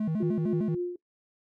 triangle tone with vibrato, 185 Hz, F#3, in tune, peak -24 dBFS, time 0-0.75 s, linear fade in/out 5 ms, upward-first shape square, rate 6.6 Hz, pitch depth 260 cents each way
sine tone with tremolo, 354.2 Hz, F4, 24 cents sharp, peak -26 dBFS, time 0.2-0.96 s, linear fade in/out 5 ms, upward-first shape triangle, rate 3.7 Hz, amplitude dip 70%
effects noise-tail reverb RT60 0.1 s tail -20 dB re dry

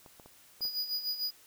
clicks, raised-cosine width 1 ms, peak -37 dBFS, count 5, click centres 0.062 / 0.198 / 0.26 / 0.608 / 0.653 s
square tone with tremolo, 4922 Hz, D#8, 20 cents flat, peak -30 dBFS, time 0.61-1.31 s, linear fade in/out 10 ms, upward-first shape sine, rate 6.7 Hz, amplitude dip 70%
effects white hiss -59 dBFS RMS until 1.46 s

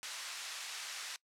white band-pass noise, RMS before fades -44 dBFS, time 0.03-1.16 s, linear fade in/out 0 ms, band 1100 to 6200 Hz, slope 12 dB/octave, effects noise-tail reverb RT60 0.1 s tail -22 dB re dry + low-pass 12000 Hz 12 dB/octave

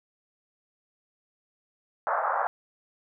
pink band-pass noise, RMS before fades -27 dBFS, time 2.07-2.47 s, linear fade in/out 0 ms, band 590 to 1500 Hz, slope 48 dB/octave, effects none

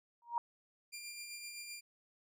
sine tone with exponential growth, 944 Hz, A#5, 22 cents sharp, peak -28 dBFS, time 0.22-0.38 s, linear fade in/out 1 ms, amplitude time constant 33 ms
15% pulse tone with tremolo, 2390 Hz, D7, 30 cents sharp, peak -37 dBFS, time 0.92-1.81 s, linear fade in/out 20 ms, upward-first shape sine, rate 7.8 Hz, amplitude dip 35%
effects none

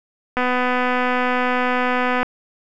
click train, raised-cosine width 0.5 ms, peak -6 dBFS, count 466, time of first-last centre 0.37-2.23 s, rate 250 Hz, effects none

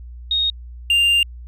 sine / triangle tone pair in turn, 3729 / 2794 Hz, A#7 / F7, 0 / 0 cents, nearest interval perfect fourth, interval 500 cents, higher first, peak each -16 / -11 dBFS, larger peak second, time 0.31-0.5 / 0.9-1.23 s, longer second, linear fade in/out 2 ms, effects added 60 Hz sine -33 dBFS peak until 1.47 s

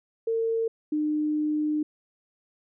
sine tone pair in turn, 453.6 / 302.8 Hz, A#4 / D#4, -47 / -47 cents, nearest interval perfect fifth, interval 700 cents, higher first, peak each -23 dBFS, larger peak neither, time 0.27-0.68 / 0.92-1.83 s, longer second, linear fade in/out 5 ms, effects none

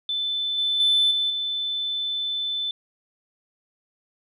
sine tone with level steps, 3520 Hz, A7, in tune, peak -23 / -20 / -15 / -20 / -24 dBFS, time 0.09-2.71 s, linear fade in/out 2 ms, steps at 0.58 / 0.8 / 1.11 / 1.3 s, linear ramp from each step 2 ms, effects tanh soft clip ceiling -13 dBFS

